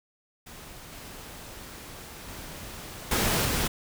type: noise with level steps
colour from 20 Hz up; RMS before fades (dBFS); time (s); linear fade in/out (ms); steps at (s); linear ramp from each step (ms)
pink; -45 / -43 / -41 / -25 / -27; 0.46-3.68; 10; 0.92 / 2.28 / 3.11 / 3.45; 5
effects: none